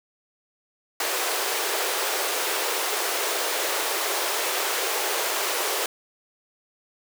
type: high-pass noise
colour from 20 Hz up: pink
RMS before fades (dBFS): -26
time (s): 1-5.86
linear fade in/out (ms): 2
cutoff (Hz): 370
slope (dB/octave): 48
effects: none